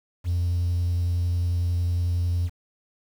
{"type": "tone with vibrato", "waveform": "triangle", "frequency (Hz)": 87.31, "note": "F2", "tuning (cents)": 0, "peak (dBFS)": -18, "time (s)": [0.24, 2.5], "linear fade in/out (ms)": 50, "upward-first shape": "square", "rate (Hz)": 11, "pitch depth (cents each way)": 10, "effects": ["tanh soft clip ceiling -17 dBFS", "8-bit"]}